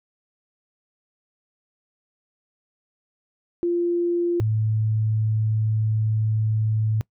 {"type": "tone pair in turn", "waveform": "sine", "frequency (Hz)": [346.4, 109.11], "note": ["F4", "A2"], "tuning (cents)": [-14, -14], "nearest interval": "octave + minor sixth", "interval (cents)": 2000, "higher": "first", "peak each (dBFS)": -19, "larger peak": "neither", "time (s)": [[3.63, 4.4], [4.4, 7.01]], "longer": "second", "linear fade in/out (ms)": 0, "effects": ["noise-tail reverb RT60 0.1 s tail -23 dB re dry"]}